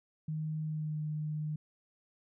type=tone with pitch glide; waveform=sine; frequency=155.56 to 152.62 Hz; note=D#3 to D#3; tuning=0 to -33 cents; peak=-33 dBFS; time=0.28-1.56 s; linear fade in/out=5 ms; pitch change=-33 cents; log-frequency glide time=0.63-0.99 s; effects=none